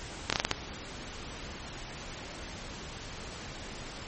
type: slowing click train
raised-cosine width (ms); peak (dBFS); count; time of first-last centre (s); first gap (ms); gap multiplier
0.2; -7; 6; 0.3-0.513; 26; 1.25
effects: pink hiss -42 dBFS RMS until 4.07 s + MP3 32 kbps